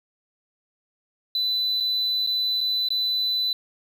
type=tone with dropouts; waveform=triangle; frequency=3998 Hz; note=B7; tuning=20 cents sharp; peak=-19 dBFS; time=1.35-3.53 s; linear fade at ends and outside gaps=2 ms; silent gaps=1.802-1.806 / 2.265-2.272 / 2.607-2.611 / 2.887-2.904 s; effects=tanh soft clip ceiling -16 dBFS + 9-bit